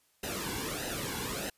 pink noise with flanger, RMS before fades -36 dBFS, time 0.23-1.5 s, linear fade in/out 5 ms, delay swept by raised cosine 0.88 to 1.63 ms, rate 1.6 Hz, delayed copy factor -0.75, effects white hiss -70 dBFS RMS until 1.57 s + resampled to 32000 Hz

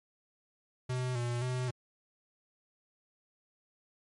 square tone with vibrato, 123.47 Hz, B2, in tune, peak -32 dBFS, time 0.89-1.71 s, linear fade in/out 10 ms, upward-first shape square, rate 1.9 Hz, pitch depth 45 cents each way, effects MP3 48 kbps

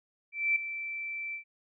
sine tone with ADSR envelope, 2333 Hz, D7, 12 cents flat, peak -22 dBFS, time 0.32-1.44 s, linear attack 240 ms, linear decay 4 ms, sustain -12 dB, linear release 100 ms, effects none

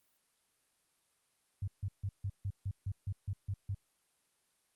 sine tone bursts, 98 Hz, G2, in tune, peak -33 dBFS, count 11, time 1.62-3.747 s, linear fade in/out 5 ms, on 57 ms, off 150 ms, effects white hiss -75 dBFS RMS until 4.75 s + Opus 32 kbps

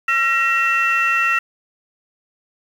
sine tone cluster, 1356 / 1890 / 2697 Hz, E6 / A#6 / E7, +49 / +23 / +39 cents, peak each -18 dBFS, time 0.08-1.39 s, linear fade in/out 5 ms, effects tanh soft clip ceiling -8 dBFS + 7-bit

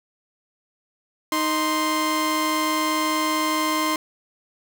sawtooth tone pair together, 311.1 / 1046.5 Hz, D#4 / C6, 0 / 0 cents, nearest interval octave + major sixth, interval 2100 cents, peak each -20 / -19 dBFS, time 1.32-3.96 s, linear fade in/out 2 ms, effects none

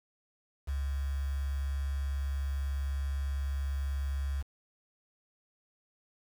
sine tone with quantisation, 69.2 Hz, C#2, 2 cents flat, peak -30 dBFS, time 0.67-4.43 s, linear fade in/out 20 ms, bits 8, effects none

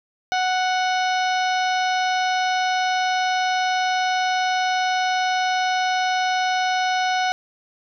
harmonic tone with a mistuned harmonic, 740 Hz, F#5, in tune, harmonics 1 / 2 / 3 / 4 / 5 / 6 / 7 / 8, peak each -20 / -26 / -30 / -32 / -34 / -36 / -37 / -38 dBFS, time 0.32-7.32 s, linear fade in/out 0 ms, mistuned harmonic 6, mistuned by -89 cents, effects none

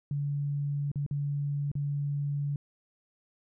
sine tone with dropouts, 143.3 Hz, D3, 42 cents flat, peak -28 dBFS, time 0.11-2.56 s, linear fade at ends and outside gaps 2 ms, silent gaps 0.916-0.957 / 1.064-1.11 / 1.716-1.753 s, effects none

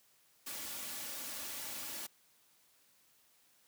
white noise with comb filter, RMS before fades -43 dBFS, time 0.46-2.07 s, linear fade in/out 10 ms, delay 3.5 ms, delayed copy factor +0.5, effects white hiss -69 dBFS RMS until 3.67 s + high-pass 80 Hz 12 dB/octave

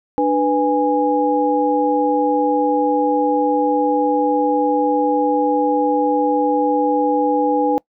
sine tone cluster, 296.1 / 494.5 / 826 Hz, D4 / B4 / G#5, +14 / +2 / -10 cents, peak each -18 dBFS, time 0.18-7.78 s, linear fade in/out 0 ms, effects noise-tail reverb RT60 0.1 s tail -24 dB re dry

